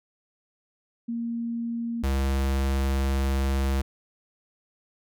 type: tone pair in turn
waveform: sine / square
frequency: 233.1 / 67.56 Hz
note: A#3 / C#2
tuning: 0 / -44 cents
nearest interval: octave + major sixth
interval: 2144 cents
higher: first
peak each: -27 / -23 dBFS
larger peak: second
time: 1.08-2.03 / 2.03-3.82 s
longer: second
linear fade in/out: 10 ms
effects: none